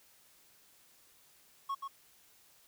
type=tone with echo; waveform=triangle; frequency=1100 Hz; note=C#6; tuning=14 cents flat; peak=-31 dBFS; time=1.69-1.75 s; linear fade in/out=10 ms; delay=130 ms; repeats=1; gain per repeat=-5 dB; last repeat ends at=1.88 s; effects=white hiss -64 dBFS RMS until 2.67 s